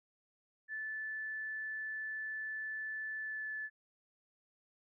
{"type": "tone with pitch glide", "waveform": "sine", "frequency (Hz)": [1747, 1735.9], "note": ["A6", "A6"], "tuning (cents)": [-13, -24], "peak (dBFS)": -38, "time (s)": [0.68, 3.7], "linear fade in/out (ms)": 50, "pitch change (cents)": -11, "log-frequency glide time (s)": [3.2, 3.49], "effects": []}